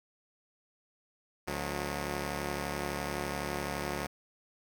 5% pulse tone pair together, 71.83 / 181 Hz, D2 / F#3, -38 / -38 cents, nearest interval octave + major third, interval 1600 cents, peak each -24 / -26 dBFS, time 1.47-4.07 s, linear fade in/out 10 ms, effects none

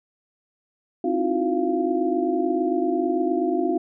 sine tone cluster, 263 / 313.5 / 331.9 / 360.5 / 693 Hz, C4 / D#4 / E4 / F#4 / F5, +9 / +13 / +12 / -45 / -14 cents, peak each -27 / -26 / -28 / -24 / -28 dBFS, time 1.04-3.78 s, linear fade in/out 5 ms, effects none

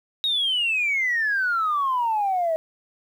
sine exponential sweep, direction down, 3810 to 630 Hz, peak -19 dBFS, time 0.24-2.56 s, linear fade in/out 0 ms, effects tanh soft clip ceiling -16 dBFS + 9-bit

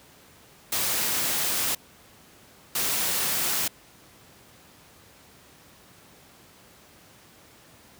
white noise bursts at uneven times, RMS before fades -26 dBFS, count 2, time 0.72-1.75 / 2.75-3.68 s, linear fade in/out 5 ms, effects pink hiss -53 dBFS RMS until 7.99 s + high-pass 80 Hz 12 dB/octave

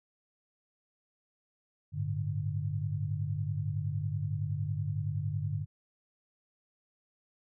sine chord, G suspended second, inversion none, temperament equal with one note detuned, 99.25 / 110 / 146.83 Hz, G2 / A2 / D3, +22 / 0 / 0 cents, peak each -34 / -37 / -34 dBFS, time 1.92-5.66 s, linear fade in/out 50 ms, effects none

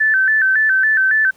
sine tone with vibrato, 1643 Hz, G#6, 19 cents flat, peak -11 dBFS, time 0-1.31 s, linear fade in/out 10 ms, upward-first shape square, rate 3.6 Hz, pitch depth 110 cents each way, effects pink hiss -53 dBFS RMS until 1.36 s + high-pass 100 Hz 12 dB/octave

